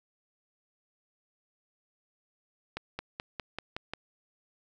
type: accelerating click train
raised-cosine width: 0.3 ms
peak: -19 dBFS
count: 7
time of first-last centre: 2.77-3.936 s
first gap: 220 ms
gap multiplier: 0.95
effects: none